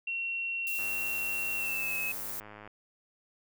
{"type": "tone with pitch glide", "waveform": "sine", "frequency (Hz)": [2730, 2577], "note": ["F7", "E7"], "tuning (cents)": [-40, -40], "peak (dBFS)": -31, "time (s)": [0.07, 2.12], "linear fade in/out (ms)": 5, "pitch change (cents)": -100, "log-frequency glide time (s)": [1.57, 1.96]}
{"type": "noise", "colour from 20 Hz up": "violet", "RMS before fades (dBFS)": -38, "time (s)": [0.67, 2.4], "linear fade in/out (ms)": 0}
{"type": "click train", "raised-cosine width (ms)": 0.5, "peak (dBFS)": -32, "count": 199, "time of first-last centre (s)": [0.79, 2.676], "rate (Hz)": 105}
{"effects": []}